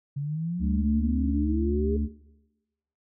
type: exponential sweep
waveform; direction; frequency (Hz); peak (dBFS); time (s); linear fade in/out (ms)
sine; up; 138.3 to 415.3; -27; 0.16-1.97; 10
type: harmonic tone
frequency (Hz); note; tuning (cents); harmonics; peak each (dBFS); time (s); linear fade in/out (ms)
73.42; D2; 0; 1 / 3 / 4; -25 / -30 / -37; 0.59-2.09; 50
effects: noise-tail reverb RT60 1.0 s tail -20 dB re dry